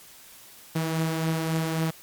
sawtooth beating tone pair, 160.9 / 164.6 Hz, E3 / E3, -42 / -2 cents, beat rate 3.7 Hz, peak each -21 / -29 dBFS, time 0.75-1.91 s, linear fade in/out 10 ms, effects white hiss -49 dBFS RMS until 2.02 s + MP3 96 kbps

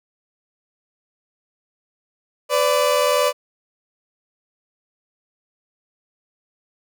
30% pulse tone pair together, 503.1 / 584 Hz, B4 / D5, +32 / -10 cents, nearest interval minor third, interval 258 cents, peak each -17 / -15 dBFS, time 2.49-3.33 s, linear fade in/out 50 ms, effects none

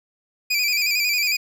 25% pulse tone with vibrato, 2400 Hz, D7, 37 cents sharp, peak -15 dBFS, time 0.5-1.37 s, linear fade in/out 10 ms, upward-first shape square, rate 11 Hz, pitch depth 52 cents each way, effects none

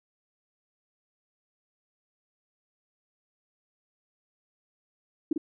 sine tone with echo, 311.5 Hz, D#4, 2 cents sharp, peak -21 dBFS, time 5.31-5.33 s, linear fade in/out 5 ms, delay 49 ms, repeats 1, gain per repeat -4 dB, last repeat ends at 5.379 s, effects none

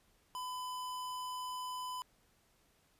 square tone, 1005 Hz, B5, 30 cents sharp, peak -40 dBFS, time 0.35-2.02 s, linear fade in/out 0 ms, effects pink hiss -71 dBFS RMS until 2.99 s + resampled to 32000 Hz

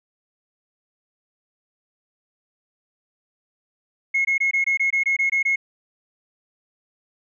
sine tone bursts, 2168 Hz, C#7, 39 cents flat, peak -16 dBFS, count 11, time 4.14-5.56 s, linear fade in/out 10 ms, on 110 ms, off 21 ms, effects tanh soft clip ceiling -13 dBFS

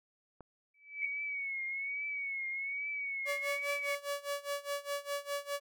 click, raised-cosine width 1 ms, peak -35 dBFS, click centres 0.407 s
sine tone with exponential growth, 2300 Hz, D7, 37 cents flat, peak -30 dBFS, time 0.74-1.06 s, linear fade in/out 5 ms, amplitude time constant 69 ms
sine tone with vibrato, 2217 Hz, C#7, in tune, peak -35 dBFS, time 1.02-3.95 s, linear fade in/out 2 ms, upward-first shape triangle, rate 1.2 Hz, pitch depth 79 cents each way
sawtooth tone with tremolo, 570 Hz, C#5, 48 cents sharp, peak -29 dBFS, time 3.25-5.6 s, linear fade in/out 50 ms, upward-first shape sine, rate 4.9 Hz, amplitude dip 90%
effects none

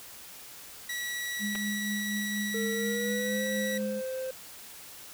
sawtooth tone, 1938 Hz, B6, 33 cents flat, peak -29 dBFS, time 0.89-3.78 s, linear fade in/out 5 ms
sine tone with tremolo, 207.7 Hz, G#3, in tune, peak -30 dBFS, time 1.39-4.02 s, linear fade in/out 50 ms, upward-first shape triangle, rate 4.2 Hz, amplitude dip 45%
clicks, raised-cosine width 0.3 ms, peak -22 dBFS, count 2, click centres 1.552 / 1.557 s
triangle tone with pitch glide, 453 to 520.4 Hz, A#4 to C5, -50 to -9 cents, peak -30 dBFS, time 2.54-4.31 s, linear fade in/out 5 ms, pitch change +241 cents, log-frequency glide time 2.72-3.45 s
effects white hiss -47 dBFS RMS until 5.13 s

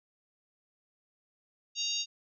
harmonic tone, 932.3 Hz, A#5, in tune, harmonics 3 / 4 / 5 / 6 / 7, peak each -37 / -35 / -36 / -41 / -37 dBFS, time 1.75-2.06 s, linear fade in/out 50 ms, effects none

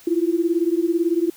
sine beating tone pair, 330 / 348 Hz, E4 / F4, +2 / -6 cents, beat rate 18 Hz, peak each -20 dBFS, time 0.07-1.3 s, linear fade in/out 5 ms, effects white hiss -48 dBFS RMS until 1.36 s

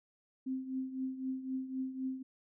sine tone with tremolo, 261.6 Hz, C4, in tune, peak -32 dBFS, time 0.46-2.23 s, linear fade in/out 10 ms, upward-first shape triangle, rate 3.9 Hz, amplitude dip 75%, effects none

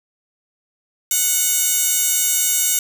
15% pulse tone with high-pass filter, 736 Hz, F#5, 9 cents flat, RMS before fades -18 dBFS, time 1.11-2.79 s, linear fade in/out 2 ms, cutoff 6700 Hz, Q 1.1, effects none

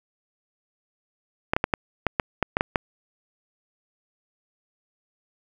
clicks, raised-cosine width 0.5 ms, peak -5 dBFS, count 10, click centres 1.535 / 1.565 / 1.641 / 1.738 / 2.067 / 2.198 / 2.427 / 2.569 / 2.609 / 2.758 s, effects 7-bit

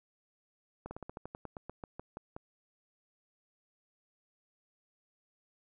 slowing click train, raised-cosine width 1 ms, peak -28 dBFS, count 15, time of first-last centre 0.86-2.365 s, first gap 50 ms, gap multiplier 1.11, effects none

